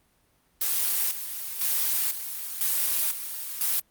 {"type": "noise with tremolo", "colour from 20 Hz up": "blue", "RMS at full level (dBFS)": -25, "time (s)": [0.61, 3.8], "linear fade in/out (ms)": 5, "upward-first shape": "square", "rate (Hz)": 1, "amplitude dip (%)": 65, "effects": ["pink hiss -66 dBFS RMS until 3.9 s", "Opus 32 kbps"]}